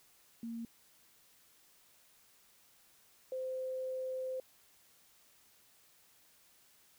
sine tone pair in turn, 230.6 / 517.7 Hz, A#3 / C5, -19 / -18 cents, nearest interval octave + major second, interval 1401 cents, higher second, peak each -39 / -36 dBFS, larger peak second, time 0.43-0.65 / 3.32-4.4 s, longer second, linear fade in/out 2 ms, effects white hiss -66 dBFS RMS until 6.98 s

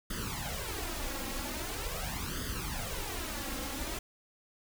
pink noise with flanger, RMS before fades -37 dBFS, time 0.1-3.99 s, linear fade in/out 5 ms, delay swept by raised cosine 0.61 to 3.71 ms, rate 0.43 Hz, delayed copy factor +0.75, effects none

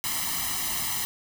white noise with comb filter, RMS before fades -29 dBFS, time 0.04-1.05 s, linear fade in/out 0 ms, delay 0.99 ms, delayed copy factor +0.9, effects none

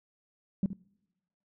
sine tone with echo, 192.9 Hz, G3, 28 cents flat, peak -22 dBFS, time 0.63-0.66 s, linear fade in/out 2 ms, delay 72 ms, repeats 1, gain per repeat -12 dB, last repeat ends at 0.732 s, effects noise-tail reverb RT60 1.0 s tail -26 dB re dry + tanh soft clip ceiling -20 dBFS

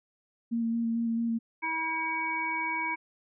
sine tone with vibrato, 230.5 Hz, A#3, 19 cents flat, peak -26 dBFS, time 0.51-1.39 s, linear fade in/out 20 ms, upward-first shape square, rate 4.5 Hz, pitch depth 13 cents each way
harmonic tone, 322.6 Hz, E4, 37 cents flat, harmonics 1 / 3 / 5 / 7, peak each -41 / -32 / -41 / -31 dBFS, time 1.62-2.96 s, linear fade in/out 20 ms
effects none

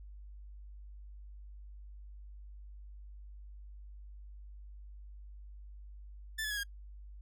sawtooth tone with pitch steps, 1760 / 1713.9 / 1668.9 / 1625.2 Hz, A6 / A6 / G#6 / G#6, 0 / -46 / +8 / -38 cents, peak -31 dBFS, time 6.38-6.636 s, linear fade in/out 10 ms, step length 64 ms, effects noise-tail reverb RT60 0.1 s tail -25 dB re dry + added 50 Hz sine -47 dBFS peak until 7.21 s

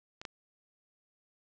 clicks, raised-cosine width 0.2 ms, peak -26 / -21 dBFS, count 2, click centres 0.215 / 0.252 s, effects low-pass 7000 Hz 12 dB/octave

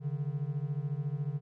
triangle beating tone pair, 138.59 / 152.59 Hz, C#3 / D#3, 0 / -33 cents, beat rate 14 Hz, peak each -32 / -33 dBFS, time 0-1.41 s, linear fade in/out 50 ms, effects none

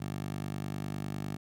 10% pulse tone with high-pass filter, 49.89 Hz, G1, 31 cents sharp, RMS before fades -37 dBFS, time 0-1.37 s, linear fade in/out 10 ms, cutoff 130 Hz, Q 1.8, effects none

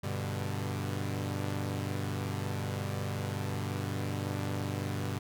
sawtooth chord, G major, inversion none, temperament equal, 98 / 123.47 / 146.83 Hz, G2 / B2 / D3, 0 / 0 / 0 cents, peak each -31 / -34 / -35 dBFS, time 0.03-5.19 s, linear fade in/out 10 ms, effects none

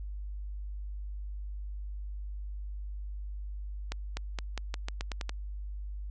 accelerating click train, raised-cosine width 0.2 ms, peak -18 dBFS, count 10, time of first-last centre 3.92-5.294 s, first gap 250 ms, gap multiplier 0.87, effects added 50 Hz sine -36 dBFS peak until 6.1 s + resampled to 24000 Hz

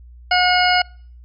harmonic tone with a mistuned harmonic, 724 Hz, F#5, 38 cents flat, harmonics 1 / 2 / 3 / 4 / 6 / 7, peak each -16 / -19 / -21 / -22 / -24 / -24 dBFS, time 0.31-0.82 s, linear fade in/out 5 ms, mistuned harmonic 7, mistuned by -16 cents, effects noise-tail reverb RT60 0.5 s tail -26 dB re dry + added 60 Hz sine -39 dBFS peak until 1.24 s

